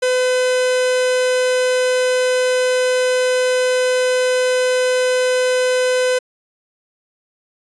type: tone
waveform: 45% pulse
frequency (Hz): 506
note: B4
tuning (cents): +42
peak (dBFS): -14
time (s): 0.02-6.19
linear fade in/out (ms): 10
effects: resampled to 24000 Hz